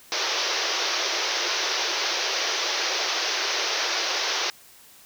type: band-pass noise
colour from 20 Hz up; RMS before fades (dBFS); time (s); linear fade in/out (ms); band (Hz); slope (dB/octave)
white; -26; 0.12-4.5; 0; 330 to 6100; 96
effects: white hiss -51 dBFS RMS until 5.05 s